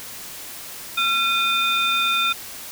sine tone cluster, 1366 / 2465 / 3597 Hz, F6 / D#7 / A7, -39 / -17 / +37 cents, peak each -21 dBFS, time 0.97-2.33 s, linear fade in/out 10 ms, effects tanh soft clip ceiling -12 dBFS + white hiss -36 dBFS RMS until 2.71 s

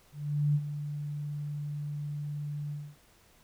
sine tone with ADSR envelope, 146.83 Hz, D3, in tune, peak -22 dBFS, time 0.12-2.96 s, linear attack 430 ms, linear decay 50 ms, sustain -11 dB, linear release 250 ms, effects pink hiss -62 dBFS RMS until 3.43 s

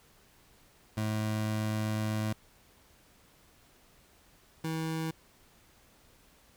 25% pulse tone pair in turn, 108 / 160.79 Hz, A2 / E3, -32 / -43 cents, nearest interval perfect fifth, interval 689 cents, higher second, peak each -26 / -28 dBFS, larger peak first, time 0.97-2.33 / 4.64-5.11 s, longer first, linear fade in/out 5 ms, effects pink hiss -62 dBFS RMS until 6.56 s

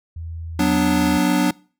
sine tone with pitch glide, 82.41 to 81.84 Hz, E2 to E2, 0 to -12 cents, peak -28 dBFS, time 0.16-1.18 s, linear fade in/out 5 ms, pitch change -12 cents, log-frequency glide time 0.76-1.03 s
square chord, B minor, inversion second, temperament equal, 185 / 246.9 / 293.7 Hz, F#3 / B3 / D4, 0 / 0 / 0 cents, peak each -21 / -22 / -19 dBFS, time 0.59-1.51 s, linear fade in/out 5 ms
effects noise-tail reverb RT60 0.4 s tail -24 dB re dry

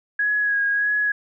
sine tone with vibrato, 1661.2 Hz, G#6, in tune, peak -18 dBFS, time 0.19-1.12 s, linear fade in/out 5 ms, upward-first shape sine, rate 1.6 Hz, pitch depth 25 cents each way, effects none

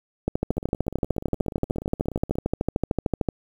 two click trains, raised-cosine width 2 ms, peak -21 / -9 dBFS, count 32 / 41, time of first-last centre 0.51-2.355 / 0.28-3.288 s, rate 16.8 / 13.3 Hz, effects 8-bit

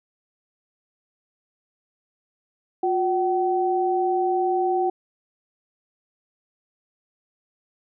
sine tone pair together, 358.9 / 760.5 Hz, F4 / F#5, +47 / +47 cents, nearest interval octave + minor second, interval 1300 cents, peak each -22 dBFS, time 2.83-4.9 s, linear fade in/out 5 ms, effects none

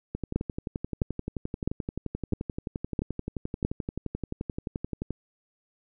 two click trains, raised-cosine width 3 ms, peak -18 / -12 dBFS, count 58 / 6, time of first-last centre 0.15-5.107 / 0.36-3.649 s, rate 11.5 / 1.52 Hz, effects none

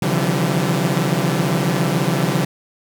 sawtooth tone cluster, 133 / 147.5 / 165.5 / 172.7 / 191.6 Hz, C3 / D3 / E3 / F3 / G3, +29 / +8 / +7 / -19 / -39 cents, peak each -19 dBFS, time 0.02-2.45 s, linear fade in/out 5 ms, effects none

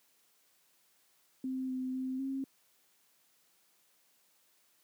sine tone with pitch steps, 260.5 / 257.5 / 259.7 / 268.9 Hz, C4 / C4 / C4 / C4, -7 / -28 / -13 / +47 cents, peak -33 dBFS, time 1.44-2.44 s, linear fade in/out 2 ms, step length 250 ms, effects white hiss -70 dBFS RMS until 4.83 s + high-pass 150 Hz 12 dB/octave

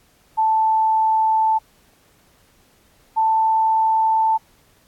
sine tone pair in turn, 880 / 885.1 Hz, A5 / A5, 0 / +10 cents, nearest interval unison, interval 10 cents, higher second, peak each -14 dBFS, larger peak neither, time 0.37-1.59 / 3.16-4.38 s, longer neither, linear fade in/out 20 ms, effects pink hiss -57 dBFS RMS until 4.87 s + AAC 64 kbps

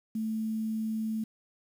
sine tone with quantisation, 220 Hz, A3, in tune, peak -29 dBFS, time 0.15-1.24 s, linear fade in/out 5 ms, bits 9, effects none

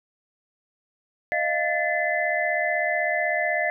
sine tone cluster, 618 / 694 / 1751 / 2032 Hz, D#5 / F5 / A6 / B6, -12 / -11 / -9 / +49 cents, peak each -27 dBFS, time 1.32-3.7 s, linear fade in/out 0 ms, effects none

